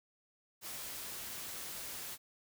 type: noise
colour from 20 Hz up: white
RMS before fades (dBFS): -44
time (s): 0.61-2.18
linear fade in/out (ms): 50
effects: none